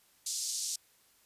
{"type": "band-pass noise", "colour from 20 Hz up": "white", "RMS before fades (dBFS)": -36, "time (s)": [0.26, 0.76], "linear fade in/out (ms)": 5, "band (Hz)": [4700, 8100], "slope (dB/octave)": 24, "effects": ["white hiss -66 dBFS RMS until 1.25 s", "resampled to 32000 Hz"]}